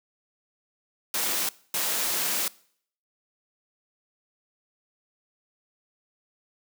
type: noise bursts at uneven times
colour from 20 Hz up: white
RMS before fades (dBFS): -27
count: 2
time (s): 1.14-1.49 / 1.74-2.48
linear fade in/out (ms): 2
effects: noise-tail reverb RT60 0.6 s tail -22 dB re dry + high-pass 200 Hz 12 dB/octave